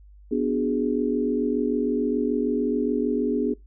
sine chord, G# half-diminished seventh, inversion first, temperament equal, 246.9 / 293.7 / 370 / 415.3 Hz, B3 / D4 / F#4 / G#4, 0 / 0 / 0 / 0 cents, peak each -25 / -26 / -31 / -26 dBFS, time 0.31-3.54 s, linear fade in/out 10 ms, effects noise-tail reverb RT60 0.2 s tail -24 dB re dry + added 50 Hz sine -46 dBFS peak until 3.66 s

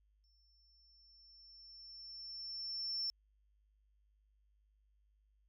sine tone with exponential growth, 5390 Hz, E8, 38 cents sharp, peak -34 dBFS, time 0.24-3.1 s, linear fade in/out 0 ms, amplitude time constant 620 ms, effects tanh soft clip ceiling -31 dBFS + added 51 Hz sine -70 dBFS peak until 5.48 s

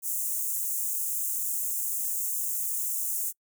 white high-pass noise, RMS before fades -30 dBFS, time 0.02-3.33 s, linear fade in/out 50 ms, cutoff 6700 Hz, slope 48 dB/octave, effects noise-tail reverb RT60 0.1 s tail -26 dB re dry

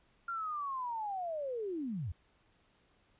sine linear sweep, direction down, 1396.9 to 72 Hz, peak -35 dBFS, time 0.28-2.12 s, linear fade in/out 5 ms, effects pink hiss -70 dBFS RMS until 3.19 s + resampled to 8000 Hz

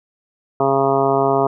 harmonic tone, 136.6 Hz, C#3, 25 cents flat, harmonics 1 / 2 / 3 / 4 / 5 / 6 / 7 / 8 / 9, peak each -26 / -24 / -18 / -27 / -18 / -26 / -23 / -26 / -26 dBFS, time 0.6-1.47 s, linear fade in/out 2 ms, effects none

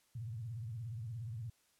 sine tone with vibrato, 114.3 Hz, A#2, 34 cents flat, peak -40 dBFS, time 0.15-1.5 s, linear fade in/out 5 ms, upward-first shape triangle, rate 17 Hz, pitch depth 220 cents each way, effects white hiss -73 dBFS RMS until 1.79 s + low-pass 12000 Hz 12 dB/octave

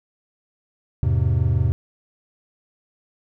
triangle chord, E augmented, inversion none, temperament just, 82.41 / 103.01 / 128.76 Hz, E2 / G#2 / B#2, 0 / -14 / -27 cents, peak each -19 dBFS, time 1.03-1.72 s, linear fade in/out 0 ms, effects none

